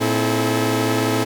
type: tone cluster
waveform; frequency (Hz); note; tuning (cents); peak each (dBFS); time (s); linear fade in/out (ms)
sawtooth; 114.2 / 262.4 / 325.1 / 428.9; A#2 / C4 / E4 / A4; -35 / +5 / -24 / -44; -19; 0-1.25; 20
effects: none